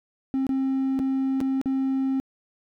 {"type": "tone with dropouts", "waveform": "triangle", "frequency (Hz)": 266.7, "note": "C4", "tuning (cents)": 33, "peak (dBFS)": -19, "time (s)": [0.34, 2.2], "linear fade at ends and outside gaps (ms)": 0, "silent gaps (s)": [[0.467, 0.492], [0.991, 0.998], [1.404, 1.412], [1.614, 1.658]], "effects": ["tanh soft clip ceiling -15 dBFS"]}